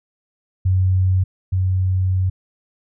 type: tone pair in turn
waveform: sine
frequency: 93.2 / 93.2 Hz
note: F#2 / F#2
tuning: +13 / +13 cents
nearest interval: unison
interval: 0 cents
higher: neither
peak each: -13 / -15 dBFS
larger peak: first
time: 0.65-1.24 / 1.52-2.3 s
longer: second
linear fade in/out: 10 ms
effects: none